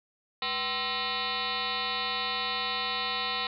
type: tone with frequency modulation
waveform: sine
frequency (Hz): 2434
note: D#7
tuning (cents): -39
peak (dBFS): -28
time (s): 0.42-3.47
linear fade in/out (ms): 2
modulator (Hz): 278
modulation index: 6.4
effects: none